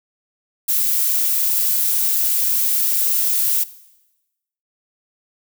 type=noise; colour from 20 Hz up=violet; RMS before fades=-18 dBFS; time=0.68-3.64 s; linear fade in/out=10 ms; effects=noise-tail reverb RT60 1.0 s tail -18 dB re dry